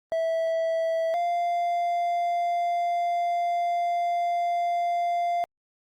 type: tone pair in turn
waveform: triangle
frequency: 655 / 695.2 Hz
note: E5 / F5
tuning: -11 / -8 cents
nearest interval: minor second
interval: 103 cents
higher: second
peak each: -21 dBFS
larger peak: neither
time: 0.12-1.14 / 1.14-5.44 s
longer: second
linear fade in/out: 0 ms
effects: Opus 32 kbps